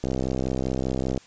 click train, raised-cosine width 2 ms, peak -13 dBFS, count 75, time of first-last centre 0.04-1.177 s, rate 65.1 Hz, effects white hiss -52 dBFS RMS until 1.26 s + resampled to 16000 Hz

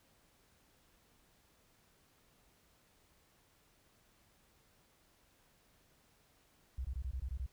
sine tone bursts, 64 Hz, C2, 38 cents flat, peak -36 dBFS, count 8, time 6.78-7.463 s, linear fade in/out 5 ms, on 67 ms, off 21 ms, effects pink hiss -70 dBFS RMS until 7.52 s

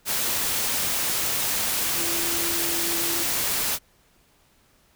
sine tone in noise, 338 Hz, E4, 43 cents sharp, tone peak -33 dBFS, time 1.94-3.27 s, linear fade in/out 50 ms, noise white, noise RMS -25 dBFS, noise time 0.05-3.79 s, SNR -11 dB, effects pink hiss -61 dBFS RMS until 4.95 s

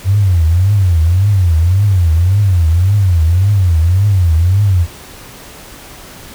sine tone with vibrato, 90.7 Hz, F#2, 34 cents flat, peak -7 dBFS, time 0.04-4.87 s, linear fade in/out 50 ms, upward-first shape triangle, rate 1.8 Hz, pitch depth 260 cents each way, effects pink hiss -34 dBFS RMS until 6.34 s

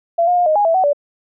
sine tone with pitch steps, 678 / 713 / 709 / 621 / 824 / 659 / 750 / 578 Hz, E5 / F5 / F5 / D#5 / G#5 / E5 / F#5 / D5, +49 / +36 / +26 / -3 / -14 / -1 / +23 / -28 cents, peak -11 dBFS, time 0.18-0.932 s, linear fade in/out 10 ms, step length 94 ms, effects none

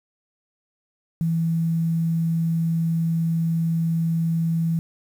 sine tone with quantisation, 164.81 Hz, E3, in tune, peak -19 dBFS, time 1.21-4.79 s, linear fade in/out 0 ms, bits 8, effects none

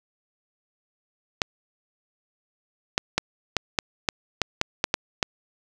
clicks, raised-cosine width 0.2 ms, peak -3 dBFS, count 11, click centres 1.418 / 2.979 / 3.18 / 3.567 / 3.788 / 4.088 / 4.417 / 4.614 / 4.841 / 4.941 / 5.228 s, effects none

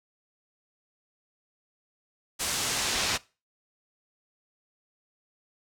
brown noise with band-pass filter sweep, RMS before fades -29 dBFS, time 2.39-3.18 s, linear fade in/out 20 ms, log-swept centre 8500 to 4900 Hz, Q 0.91, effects noise-tail reverb RT60 0.3 s tail -21 dB re dry

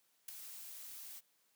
blue noise with ADSR envelope, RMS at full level -40 dBFS, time 0.28-1.21 s, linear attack 8 ms, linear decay 4 ms, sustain -10 dB, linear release 30 ms, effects white hiss -75 dBFS RMS until 1.55 s + high-pass 150 Hz 12 dB/octave

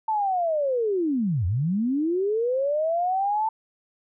sine linear two-way sweep, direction down then up, 893 to 82 to 893 Hz, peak -21 dBFS, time 0.08-3.49 s, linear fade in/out 5 ms, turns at 1.46 s, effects none

